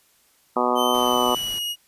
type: harmonic tone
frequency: 123.47 Hz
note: B2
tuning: in tune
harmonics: 2 / 3 / 4 / 5 / 6 / 7 / 8 / 9 / 10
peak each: -27 / -27 / -27 / -27 / -27 / -27 / -27 / -27 / -27 dBFS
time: 0.56-1.35 s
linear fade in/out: 5 ms
type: tone with pitch glide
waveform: 40% pulse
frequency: 3073 to 2884 Hz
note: G7 to F#7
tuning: -35 to -45 cents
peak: -24 dBFS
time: 0.75-1.76 s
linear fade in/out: 50 ms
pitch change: -110 cents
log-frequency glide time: 0.95-1.62 s
type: noise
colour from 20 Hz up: pink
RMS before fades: -41 dBFS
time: 0.94-1.59 s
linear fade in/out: 5 ms
effects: white hiss -60 dBFS RMS until 1.87 s + resampled to 32000 Hz